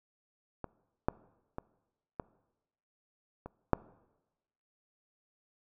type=clicks; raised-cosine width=1 ms; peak=-24 / -13 / -24 / -21 / -28 / -9 dBFS; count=6; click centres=0.643 / 1.085 / 1.584 / 2.198 / 3.46 / 3.733 s; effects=noise-tail reverb RT60 1.0 s tail -21 dB re dry

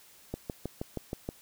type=click train; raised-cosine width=2 ms; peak=-20 dBFS; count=7; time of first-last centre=0.34-1.289 s; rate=6.32 Hz; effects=white hiss -57 dBFS RMS until 1.41 s

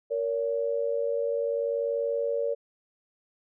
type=tone pair together; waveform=sine; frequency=466.2 / 566.8 Hz; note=A#4 / C#5; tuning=0 / +38 cents; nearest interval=minor third; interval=338 cents; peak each=-28 dBFS; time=0.1-2.55 s; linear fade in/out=20 ms; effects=none

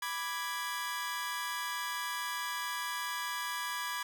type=chord; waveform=sawtooth; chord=G# diminished; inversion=first; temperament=equal; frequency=987.8 / 1174.7 / 1661.2 Hz; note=B5 / D6 / G#6; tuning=0 / 0 / 0 cents; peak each=-35 / -37 / -35 dBFS; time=0.02-4.03 s; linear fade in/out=5 ms; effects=none

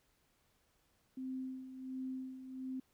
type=tone with tremolo; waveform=sine; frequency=260.2 Hz; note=C4; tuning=9 cents flat; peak=-38 dBFS; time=1.17-2.8 s; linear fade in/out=5 ms; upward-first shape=sine; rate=1.4 Hz; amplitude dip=65%; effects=pink hiss -75 dBFS RMS until 2.93 s

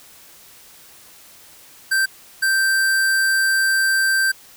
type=tone bursts at uneven times; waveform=square; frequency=1565 Hz; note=G6; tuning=3 cents flat; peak=-16 dBFS; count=2; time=1.91-2.06 / 2.42-4.32 s; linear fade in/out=10 ms; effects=white hiss -46 dBFS RMS until 4.56 s

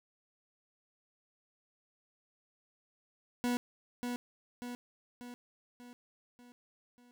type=tone with echo; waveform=40% pulse; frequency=244.1 Hz; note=B3; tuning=20 cents flat; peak=-29 dBFS; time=3.44-3.57 s; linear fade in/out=0 ms; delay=590 ms; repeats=6; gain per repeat=-5 dB; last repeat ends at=7.11 s; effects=none

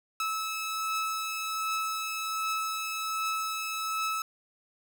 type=beating tone pair; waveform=sawtooth; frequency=1301 / 1302.3 Hz; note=E6 / E6; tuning=-23 / -21 cents; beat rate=1.3 Hz; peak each=-27 / -35 dBFS; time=0.2-4.22 s; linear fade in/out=2 ms; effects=none

